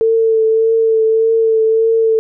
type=tone with vibrato; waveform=sine; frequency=446.9 Hz; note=A4; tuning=27 cents sharp; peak=-9 dBFS; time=0.01-2.19 s; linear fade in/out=0 ms; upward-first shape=triangle; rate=1.7 Hz; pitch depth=23 cents each way; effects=none